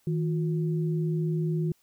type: tone pair together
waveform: sine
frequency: 159.25 / 357.8 Hz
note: D#3 / F4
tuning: +41 / +42 cents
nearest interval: octave + major second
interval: 1401 cents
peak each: -25 / -33 dBFS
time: 0.07-1.72 s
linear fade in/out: 2 ms
effects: white hiss -67 dBFS RMS until 1.82 s